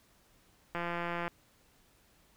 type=click train; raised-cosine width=0.5 ms; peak=-21 dBFS; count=92; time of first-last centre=0.75-1.279 s; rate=172 Hz; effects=pink hiss -66 dBFS RMS until 2.36 s